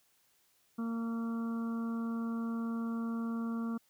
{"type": "harmonic tone", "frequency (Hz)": 229.6, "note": "A#3", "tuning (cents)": -26, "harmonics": [1, 2, 3, 4, 5, 6], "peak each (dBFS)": [-33, -48, -54, -56, -48, -51], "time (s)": [0.78, 3.78], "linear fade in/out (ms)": 10, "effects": ["white hiss -71 dBFS RMS until 3.89 s"]}